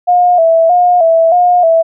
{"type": "tone with vibrato", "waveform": "sine", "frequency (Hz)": 685, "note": "F5", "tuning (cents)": -34, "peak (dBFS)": -5, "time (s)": [0.07, 1.83], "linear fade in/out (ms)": 20, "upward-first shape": "square", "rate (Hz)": 1.6, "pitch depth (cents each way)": 72, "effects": []}